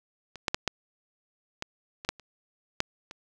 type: clicks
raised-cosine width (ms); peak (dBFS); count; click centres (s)
0.2; -24 / -8 / -8 / -8 / -15 / -22 / -8 / -30 / -7 / -24; 10; 0.357 / 0.482 / 0.545 / 0.677 / 1.624 / 2.049 / 2.09 / 2.197 / 2.804 / 3.111
effects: none